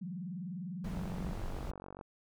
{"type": "tone with vibrato", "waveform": "sine", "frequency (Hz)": 178.8, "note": "F3", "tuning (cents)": 41, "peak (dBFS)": -38, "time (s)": [0.01, 1.34], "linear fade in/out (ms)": 10, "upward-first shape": "sine", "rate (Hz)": 20, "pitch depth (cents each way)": 220}
{"type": "noise", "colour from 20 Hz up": "brown", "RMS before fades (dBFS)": -40, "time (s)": [0.84, 1.71], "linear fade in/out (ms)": 5}
{"type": "click train", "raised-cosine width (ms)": 1, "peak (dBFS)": -32, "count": 51, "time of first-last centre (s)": [0.95, 2.012], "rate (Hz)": 47.1}
{"effects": []}